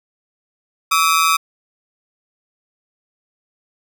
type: ring-modulated tone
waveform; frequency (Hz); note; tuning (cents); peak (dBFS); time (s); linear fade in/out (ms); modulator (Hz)
sawtooth; 1223; D#6; -30; -6; 0.91-1.37; 10; 81.5
effects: none